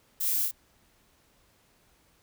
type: noise with echo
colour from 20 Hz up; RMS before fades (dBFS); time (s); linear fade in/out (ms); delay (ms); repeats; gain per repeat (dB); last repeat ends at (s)
violet; -30; 0.2-0.46; 10; 27; 2; -2; 0.514
effects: pink hiss -65 dBFS RMS until 2.22 s